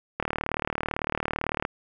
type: click train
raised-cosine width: 0.5 ms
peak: -11 dBFS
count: 56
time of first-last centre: 0.2-1.651 s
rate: 37.9 Hz
effects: none